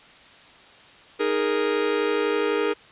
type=chord; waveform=45% pulse; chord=D# suspended fourth; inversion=none; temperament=just; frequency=311.1 / 414.8 / 466.7 Hz; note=D#4 / G#4 / A#4; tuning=0 / -2 / +2 cents; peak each=-29 / -24 / -25 dBFS; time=1.19-2.74 s; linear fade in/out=20 ms; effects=white hiss -49 dBFS RMS until 2.91 s + resampled to 8000 Hz